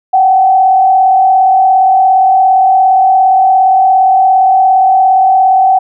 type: tone with frequency modulation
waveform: sine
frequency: 759 Hz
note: F#5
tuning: 44 cents sharp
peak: -4 dBFS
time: 0.13-5.79 s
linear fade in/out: 10 ms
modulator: 37.3 Hz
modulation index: 0.57
effects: none